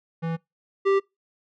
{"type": "tone pair in turn", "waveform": "square", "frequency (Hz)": [164.81, 392], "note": ["E3", "G4"], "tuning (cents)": [0, 0], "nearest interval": "octave + minor third", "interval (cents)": 1500, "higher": "second", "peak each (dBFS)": [-26, -18], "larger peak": "second", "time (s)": [[0.22, 0.37], [0.85, 1]], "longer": "neither", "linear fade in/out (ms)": 20, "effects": ["noise-tail reverb RT60 0.2 s tail -25 dB re dry", "low-pass 2000 Hz 12 dB/octave"]}